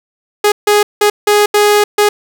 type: tone bursts at uneven times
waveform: sawtooth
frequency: 415.3 Hz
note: G#4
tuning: in tune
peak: -3 dBFS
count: 6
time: 0.44-0.52 / 0.67-0.83 / 1.01-1.1 / 1.27-1.46 / 1.54-1.84 / 1.98-2.09 s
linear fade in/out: 5 ms
effects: none